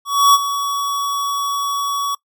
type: tone with ADSR envelope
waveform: square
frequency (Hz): 1128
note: C#6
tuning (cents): +30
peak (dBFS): -7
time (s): 0.05-2.15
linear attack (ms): 290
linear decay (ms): 35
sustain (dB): -12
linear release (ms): 6
effects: noise-tail reverb RT60 0.1 s tail -22 dB re dry